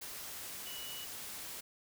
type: tone in noise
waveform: sine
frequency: 2940 Hz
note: F#7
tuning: 12 cents flat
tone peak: -46 dBFS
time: 0.66-1.05 s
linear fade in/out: 10 ms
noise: white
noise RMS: -45 dBFS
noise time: 0.01-1.61 s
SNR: -4 dB
effects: none